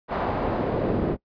brown noise with band-pass filter sweep, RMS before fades -25 dBFS, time 0.08-1.17 s, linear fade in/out 50 ms, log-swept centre 910 to 340 Hz, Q 1.1, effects noise-tail reverb RT60 0.1 s tail -21 dB re dry + resampled to 11025 Hz

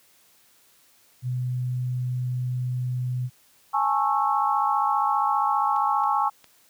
sine tone, 125.4 Hz, B2, 27 cents sharp, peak -24 dBFS, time 1.22-3.3 s, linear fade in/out 50 ms
sine chord, A major seventh, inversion third, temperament just, 825 / 880 / 1100 / 1320 Hz, G#5 / A5 / C#6 / E6, -12 / 0 / -14 / +2 cents, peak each -24 / -27 / -24 / -29 dBFS, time 3.73-6.3 s, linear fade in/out 20 ms
clicks, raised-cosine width 0.2 ms, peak -30 dBFS, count 3, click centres 5.763 / 6.037 / 6.443 s
effects white hiss -59 dBFS RMS until 6.69 s + high-pass 60 Hz 12 dB/octave

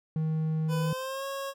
triangle tone, 157.8 Hz, D#3, 25 cents sharp, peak -24 dBFS, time 0.16-0.93 s, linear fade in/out 2 ms
25% pulse tone with pitch glide, 499.7 to 548.1 Hz, B4 to C#5, +20 to -20 cents, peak -29 dBFS, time 0.68-1.54 s, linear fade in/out 50 ms, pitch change +160 cents, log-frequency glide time 0.8-1.25 s
effects none

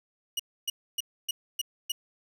sawtooth tone bursts, 2900 Hz, F#7, 35 cents flat, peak -24 dBFS, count 6, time 0.37-1.92 s, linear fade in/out 5 ms, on 25 ms, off 280 ms, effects none

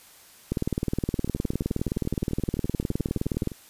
two click trains, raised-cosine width 3 ms, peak -12 / -23 dBFS, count 58 / 28, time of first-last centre 0.52-3.473 / 1.19-3.518 s, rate 19.3 / 11.6 Hz, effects white hiss -52 dBFS RMS until 3.69 s + resampled to 32000 Hz

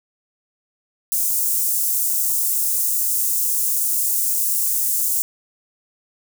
white high-pass noise, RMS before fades -20 dBFS, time 1.12-5.22 s, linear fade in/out 0 ms, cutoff 7200 Hz, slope 24 dB/octave, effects none

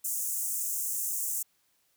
pink high-pass noise, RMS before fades -32 dBFS, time 0.04-1.43 s, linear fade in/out 10 ms, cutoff 6700 Hz, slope 48 dB/octave, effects white hiss -71 dBFS RMS until 1.96 s

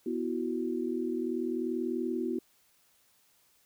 sine chord, B suspended fourth, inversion none, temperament equal, 246.9 / 329.6 / 370 Hz, B3 / E4 / F#4, 0 / 0 / 0 cents, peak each -34 dBFS, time 0.06-2.39 s, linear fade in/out 5 ms, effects white hiss -67 dBFS RMS until 3.65 s

